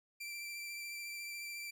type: tone with vibrato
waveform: sawtooth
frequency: 2349 Hz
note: D7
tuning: in tune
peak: -39 dBFS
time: 0.2-1.71 s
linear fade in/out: 10 ms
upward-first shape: triangle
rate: 14 Hz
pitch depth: 21 cents each way
effects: none